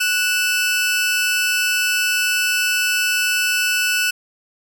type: tone pair together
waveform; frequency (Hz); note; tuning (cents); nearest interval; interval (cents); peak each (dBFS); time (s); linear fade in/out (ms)
sawtooth; 1480 / 2637; F#6 / E7; 0 / 0; minor seventh; 1000; -16; 0-4.11; 10
effects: none